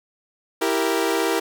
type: chord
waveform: sawtooth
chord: E diminished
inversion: none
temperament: equal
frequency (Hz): 329.6 / 392 / 466.2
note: E4 / G4 / Bb4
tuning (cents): 0 / 0 / 0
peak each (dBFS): -20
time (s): 0.61-1.4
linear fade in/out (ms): 10
effects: none